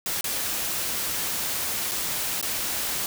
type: noise with dropouts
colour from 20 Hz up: white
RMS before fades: -28 dBFS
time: 0.06-3.06 s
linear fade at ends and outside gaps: 1 ms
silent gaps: 0.21-0.242 / 1.913-1.917 / 2.413-2.427 s
effects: none